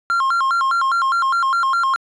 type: tone with vibrato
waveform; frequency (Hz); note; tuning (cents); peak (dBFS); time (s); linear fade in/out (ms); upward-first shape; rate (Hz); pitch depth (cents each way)
triangle; 1214; D#6; -43; -13; 0.1-1.96; 0; square; 4.9; 220
effects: resampled to 22050 Hz